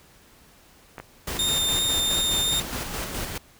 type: clicks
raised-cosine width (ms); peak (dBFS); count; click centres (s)
0.5; -21; 2; 0.982 / 1
type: noise with tremolo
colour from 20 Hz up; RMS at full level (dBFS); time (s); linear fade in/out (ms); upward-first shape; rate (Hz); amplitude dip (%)
pink; -30; 1.27-3.38; 5; square; 4.8; 35
type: tone with vibrato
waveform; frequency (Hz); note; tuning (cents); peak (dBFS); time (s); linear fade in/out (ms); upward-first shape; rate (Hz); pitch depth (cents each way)
sawtooth; 3641; A#7; -41; -19; 1.39-2.6; 2; triangle; 2.8; 14
effects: pink hiss -54 dBFS RMS until 3.59 s